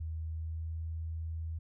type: tone with pitch glide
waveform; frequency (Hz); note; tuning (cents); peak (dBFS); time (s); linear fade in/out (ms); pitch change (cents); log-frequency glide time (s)
sine; 80 to 81.02; D#2 to E2; +49 to -29; -35; 0-1.59; 10; +22; 0.32-0.75
effects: none